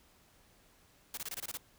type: noise bursts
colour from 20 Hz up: white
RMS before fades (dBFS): -40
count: 8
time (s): 1.14-1.572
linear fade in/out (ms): 2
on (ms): 33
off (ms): 24
effects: pink hiss -65 dBFS RMS until 1.78 s